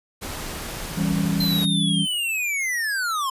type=noise; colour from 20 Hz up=pink; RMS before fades=-32 dBFS; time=0.21-1.66 s; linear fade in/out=20 ms
type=chord; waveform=sine; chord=C# diminished; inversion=first; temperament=equal; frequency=164.81 / 196 / 277.2 Hz; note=E3 / G3 / C#4; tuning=0 / 0 / 0 cents; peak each=-23 / -23 / -28 dBFS; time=0.95-2.07 s; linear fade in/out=50 ms
type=linear sweep; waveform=square; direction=down; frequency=4139 to 1029 Hz; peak=-23 dBFS; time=1.4-3.3 s; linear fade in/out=5 ms
effects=resampled to 32000 Hz